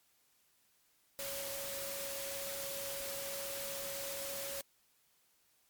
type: tone in noise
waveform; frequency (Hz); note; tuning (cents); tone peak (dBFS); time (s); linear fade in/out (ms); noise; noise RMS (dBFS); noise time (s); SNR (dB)
sine; 554.4; C#5; 0; -44; 1.19-4.61; 0; white; -42; 1.19-4.61; -5
effects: white hiss -72 dBFS RMS until 5.69 s + MP3 96 kbps